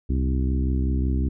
harmonic tone with a mistuned harmonic, 65.41 Hz, C2, in tune, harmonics 1 / 2 / 3 / 4 / 5 / 6, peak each -21 / -30 / -31 / -30 / -34 / -40 dBFS, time 0.09-1.29 s, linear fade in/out 10 ms, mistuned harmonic 1, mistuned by +78 cents, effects none

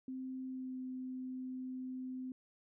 sine tone with pitch glide, 260 to 256.9 Hz, C4 to C4, -11 to -32 cents, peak -40 dBFS, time 0.08-2.32 s, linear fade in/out 2 ms, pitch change -21 cents, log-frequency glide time 0.46-0.78 s, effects none

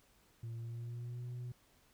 sine tone with pitch glide, 115.3 to 122.86 Hz, A#2 to B2, -19 to -9 cents, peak -38 dBFS, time 0.43-1.52 s, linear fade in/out 5 ms, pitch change +110 cents, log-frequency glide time 0.57-1.27 s, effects tanh soft clip ceiling -40 dBFS + pink hiss -69 dBFS RMS until 1.93 s

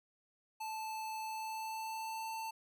square tone with pitch glide, 876 to 891.8 Hz, A5 to A5, -8 to +23 cents, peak -40 dBFS, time 0.6-2.51 s, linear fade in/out 10 ms, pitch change +31 cents, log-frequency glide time 1.22-2.35 s, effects none

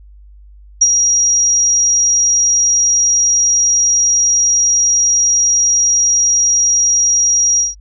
sine tone with ADSR envelope, 5710 Hz, F8, 37 cents sharp, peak -4 dBFS, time 0.81-7.75 s, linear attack 9 ms, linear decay 46 ms, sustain -5 dB, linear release 160 ms, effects added 50 Hz sine -37 dBFS peak until 7.8 s

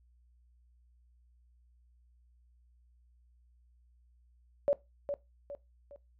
sine tone with echo, 570 Hz, C#5, 48 cents sharp, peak -23 dBFS, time 4.68-4.73 s, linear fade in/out 0 ms, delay 410 ms, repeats 3, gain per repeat -8 dB, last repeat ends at 5.96 s, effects noise-tail reverb RT60 0.2 s tail -18 dB re dry + added 60 Hz sine -62 dBFS peak until 6.19 s

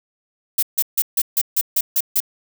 violet noise bursts, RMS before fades -17 dBFS, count 9, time 0.58-2.203 s, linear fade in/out 5 ms, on 47 ms, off 150 ms, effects none

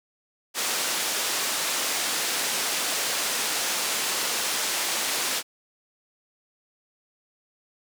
white band-pass noise, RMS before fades -27 dBFS, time 0.54-5.43 s, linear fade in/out 50 ms, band 280 to 8400 Hz, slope 12 dB/octave, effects none

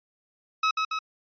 sawtooth tone with echo, 1284 Hz, E6, 46 cents flat, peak -17 dBFS, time 0.63-0.71 s, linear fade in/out 5 ms, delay 140 ms, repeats 2, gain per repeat -3 dB, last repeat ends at 0.99 s, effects resampled to 11025 Hz

